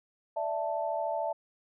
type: chord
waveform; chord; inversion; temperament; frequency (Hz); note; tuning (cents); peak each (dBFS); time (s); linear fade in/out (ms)
sine; D suspended second; none; just; 587.3 / 660.7 / 881; D5 / E5 / A5; 0 / +4 / +2; -35 / -32 / -34; 0.36-1.33; 10
effects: none